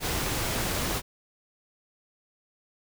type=noise; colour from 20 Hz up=pink; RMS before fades=-29 dBFS; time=0-1.02 s; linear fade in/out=50 ms; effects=none